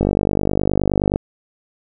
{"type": "click train", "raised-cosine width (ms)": 2, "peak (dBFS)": -3, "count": 58, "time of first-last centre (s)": [0.01, 1.159], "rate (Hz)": 49.6, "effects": []}